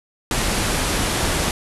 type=low-pass noise; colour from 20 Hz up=pink; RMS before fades=-21 dBFS; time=0.31-1.51 s; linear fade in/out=2 ms; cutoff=12000 Hz; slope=96 dB/octave; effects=none